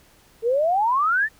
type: exponential sweep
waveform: sine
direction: up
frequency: 440 to 1840 Hz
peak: -17 dBFS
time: 0.42-1.29 s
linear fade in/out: 50 ms
effects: pink hiss -55 dBFS RMS until 1.39 s